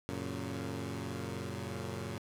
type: chord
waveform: 15% pulse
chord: F# major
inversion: none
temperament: equal with one note detuned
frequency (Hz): 92.5 / 115.2 / 138.59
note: F#2 / A#2 / C#3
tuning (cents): 0 / -20 / 0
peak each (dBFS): -35 / -35 / -36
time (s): 0.09-2.18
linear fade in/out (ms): 0
effects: low-pass 12000 Hz 12 dB/octave + 10-bit